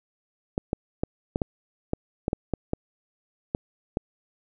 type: clicks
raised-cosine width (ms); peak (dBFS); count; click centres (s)
2; -11; 12; 0.579 / 0.731 / 1.035 / 1.359 / 1.418 / 1.934 / 2.281 / 2.331 / 2.537 / 2.734 / 3.549 / 3.971
effects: none